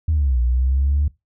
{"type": "linear two-way sweep", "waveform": "sine", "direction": "down then up", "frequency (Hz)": [81.6, 59.3, 74.1], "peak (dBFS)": -14, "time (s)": [0.08, 1.08], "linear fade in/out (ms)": 5, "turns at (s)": 0.4, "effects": ["noise-tail reverb RT60 0.2 s tail -21 dB re dry", "tanh soft clip ceiling -11 dBFS"]}